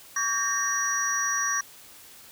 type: tone cluster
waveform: sine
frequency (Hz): 1133 / 1588 / 1836 / 5790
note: C#6 / G6 / A#6 / F#8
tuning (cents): +37 / +22 / -27 / -38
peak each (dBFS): -30 / -32 / -30 / -27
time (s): 0.16-1.61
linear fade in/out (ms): 5
effects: white hiss -49 dBFS RMS until 2.31 s